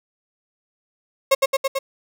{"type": "tone with echo", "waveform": "35% pulse", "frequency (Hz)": 541, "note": "C#5", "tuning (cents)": -42, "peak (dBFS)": -10, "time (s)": [1.31, 1.35], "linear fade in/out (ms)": 10, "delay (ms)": 110, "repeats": 4, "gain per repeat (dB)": -2, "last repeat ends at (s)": 1.79, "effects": []}